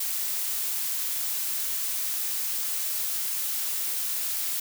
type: noise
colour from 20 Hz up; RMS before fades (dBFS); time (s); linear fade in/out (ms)
blue; -29; 0-4.6; 5
effects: none